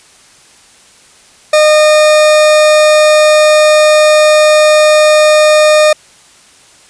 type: tone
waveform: 40% pulse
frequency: 611 Hz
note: D#5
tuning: 32 cents flat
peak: -3 dBFS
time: 1.53-5.93 s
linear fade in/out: 5 ms
effects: white hiss -42 dBFS RMS until 6.89 s + resampled to 22050 Hz